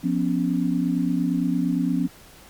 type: tone cluster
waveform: sine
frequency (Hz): 176.2 / 249.8 / 278.5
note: F3 / B3 / C#4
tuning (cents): +16 / +20 / +8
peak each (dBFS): -24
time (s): 0.03-2.08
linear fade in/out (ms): 20
effects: pink hiss -48 dBFS RMS until 2.49 s + MP3 96 kbps